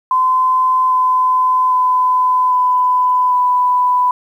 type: tone with pitch steps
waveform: sine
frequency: 1025 / 1017.3 / 1009.7 / 1002.2 / 994.7 Hz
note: C6 / C6 / B5 / B5 / B5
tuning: -36 / -49 / +38 / +25 / +12 cents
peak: -10 dBFS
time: 0.11-4.11 s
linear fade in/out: 2 ms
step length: 800 ms
effects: 8-bit